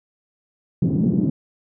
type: band-pass noise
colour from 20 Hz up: white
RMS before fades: -19 dBFS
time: 0.82-1.3 s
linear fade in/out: 5 ms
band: 140 to 240 Hz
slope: 24 dB/octave
effects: none